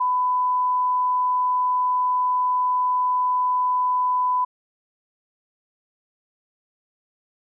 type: tone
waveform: sine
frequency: 1000 Hz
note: B5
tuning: 21 cents sharp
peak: -18 dBFS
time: 0-4.45 s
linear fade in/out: 10 ms
effects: none